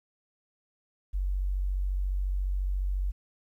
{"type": "tone", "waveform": "sine", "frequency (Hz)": 47.16, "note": "F#1", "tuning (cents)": 34, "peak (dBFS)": -26, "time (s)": [1.13, 3.12], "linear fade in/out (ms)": 20, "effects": ["11-bit"]}